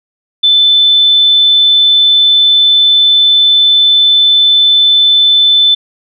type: tone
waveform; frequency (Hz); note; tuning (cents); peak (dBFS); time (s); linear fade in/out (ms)
sine; 3520; A7; 0; -4; 0.43-5.75; 10
effects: none